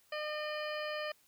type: harmonic tone with a mistuned harmonic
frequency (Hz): 606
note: D#5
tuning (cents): -46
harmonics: 1 / 2 / 3 / 4 / 5 / 7 / 8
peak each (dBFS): -38 / -44 / -43 / -47 / -47 / -53 / -51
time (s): 0.12-1.12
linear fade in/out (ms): 5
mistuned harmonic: 8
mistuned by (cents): +16
effects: white hiss -68 dBFS RMS until 1.27 s